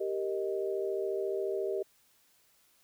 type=chord; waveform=sine; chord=Eb major; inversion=first; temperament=equal; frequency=392 / 466.2 / 622.3 Hz; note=G4 / Bb4 / Eb5; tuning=0 / 0 / 0 cents; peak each=-32 / -37 / -37 dBFS; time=0-1.83 s; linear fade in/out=10 ms; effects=white hiss -67 dBFS RMS until 2.83 s